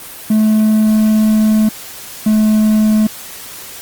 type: tone pair in turn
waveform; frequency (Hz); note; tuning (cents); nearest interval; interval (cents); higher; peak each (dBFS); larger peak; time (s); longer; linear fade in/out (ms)
triangle; 216.2 / 215.3; A3 / A3; -30 / -37; unison; 7; first; -6; neither; 0.3-1.69 / 2.26-3.07; first; 5
effects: white hiss -31 dBFS RMS until 3.81 s + Opus 24 kbps